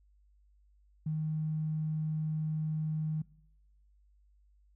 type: tone with tanh clipping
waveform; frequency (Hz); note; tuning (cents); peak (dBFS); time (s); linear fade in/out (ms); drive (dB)
triangle; 155.56; D#3; 0; -30; 1.06-3.22; 5; 3
effects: noise-tail reverb RT60 0.8 s tail -22 dB re dry + added 50 Hz sine -62 dBFS peak until 4.75 s